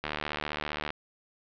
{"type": "click train", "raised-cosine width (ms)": 0.3, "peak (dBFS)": -15, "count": 66, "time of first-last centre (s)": [0.04, 0.904], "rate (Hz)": 75.2, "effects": ["low-pass 4000 Hz 12 dB/octave"]}